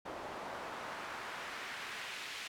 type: noise with band-pass filter sweep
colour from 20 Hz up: pink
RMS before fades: -44 dBFS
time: 0.05-2.48 s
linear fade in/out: 10 ms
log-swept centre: 690 to 2800 Hz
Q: 1.1
effects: none